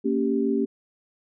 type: chord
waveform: sine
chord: G diminished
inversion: first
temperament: equal with one note detuned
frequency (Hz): 230.7 / 277.2 / 392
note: Bb3 / Db4 / G4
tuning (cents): -18 / 0 / 0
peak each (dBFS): -25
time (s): 0.04-0.66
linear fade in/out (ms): 20
effects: none